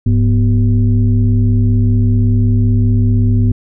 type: tone with frequency modulation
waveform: sine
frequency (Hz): 103.1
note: G#2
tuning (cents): -12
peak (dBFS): -8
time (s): 0.06-3.52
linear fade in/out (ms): 5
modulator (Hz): 141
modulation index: 0.79
effects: none